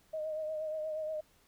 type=tone with vibrato; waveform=sine; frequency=622.3 Hz; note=D#5; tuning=in tune; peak=-34 dBFS; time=0.13-1.21 s; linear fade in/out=10 ms; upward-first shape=triangle; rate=8.4 Hz; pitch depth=41 cents each way; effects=pink hiss -67 dBFS RMS until 1.47 s